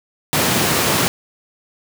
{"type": "high-pass noise", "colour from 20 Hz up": "pink", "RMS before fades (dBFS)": -17, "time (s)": [0.33, 1.08], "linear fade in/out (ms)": 0, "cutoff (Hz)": 100, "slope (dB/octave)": 24, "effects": []}